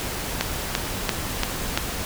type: click train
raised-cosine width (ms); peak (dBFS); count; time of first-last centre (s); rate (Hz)
0.2; -3; 5; 0.41-1.775; 2.93
effects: pink hiss -29 dBFS RMS until 2.05 s